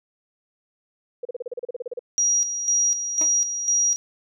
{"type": "tone bursts", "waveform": "sine", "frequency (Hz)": 487.9, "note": "B4", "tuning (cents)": -21, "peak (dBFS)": -26, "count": 14, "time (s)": [1.23, 1.993], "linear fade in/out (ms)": 5, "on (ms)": 22, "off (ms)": 35}
{"type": "tone with tremolo", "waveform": "sine", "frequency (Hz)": 5740, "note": "F8", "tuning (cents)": 47, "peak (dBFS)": -17, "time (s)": [2.18, 3.96], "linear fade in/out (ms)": 0, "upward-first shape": "square", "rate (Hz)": 2, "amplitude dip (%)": 60}
{"type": "tone with exponential decay", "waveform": "20% pulse", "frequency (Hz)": 314.7, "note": "D#4", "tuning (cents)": 20, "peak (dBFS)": -24, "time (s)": [3.21, 3.33], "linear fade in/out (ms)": 2, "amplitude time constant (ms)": 26}
{"effects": []}